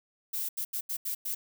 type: noise bursts at uneven times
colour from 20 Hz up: violet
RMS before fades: -33 dBFS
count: 6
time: 0.33-0.49 / 0.57-0.65 / 0.73-0.81 / 0.89-0.97 / 1.05-1.15 / 1.25-1.35 s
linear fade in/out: 10 ms
effects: none